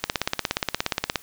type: click train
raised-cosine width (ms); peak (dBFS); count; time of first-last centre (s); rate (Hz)
0.2; -4; 20; 0.04-1.158; 17
effects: white hiss -49 dBFS RMS until 1.22 s